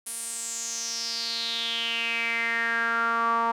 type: tone with band-pass filter sweep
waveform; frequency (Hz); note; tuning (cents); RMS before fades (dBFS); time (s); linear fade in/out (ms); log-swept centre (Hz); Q
sawtooth; 231; A#3; -16; -28; 0.06-3.52; 10; 10000 to 1000; 6.3
effects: none